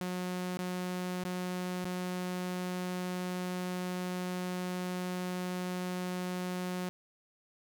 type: tone with dropouts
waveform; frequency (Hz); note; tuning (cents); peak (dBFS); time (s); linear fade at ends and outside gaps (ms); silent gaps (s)
sawtooth; 181.3; F#3; -35; -30; 0.01-6.89; 0; 0.571-0.59 / 1.237-1.25 / 1.844-1.853
effects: none